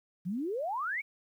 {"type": "exponential sweep", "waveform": "sine", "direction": "up", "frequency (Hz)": [164.81, 2349], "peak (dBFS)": -31, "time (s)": [0.25, 1.02], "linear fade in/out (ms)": 20, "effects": ["11-bit"]}